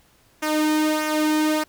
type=tone with flanger; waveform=sawtooth; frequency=307.4 Hz; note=D#4; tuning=21 cents flat; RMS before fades=-21 dBFS; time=0.42-1.64 s; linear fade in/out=10 ms; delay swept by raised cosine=0.23 to 1.83 ms; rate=1.6 Hz; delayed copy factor=-0.6; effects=pink hiss -58 dBFS RMS until 1.68 s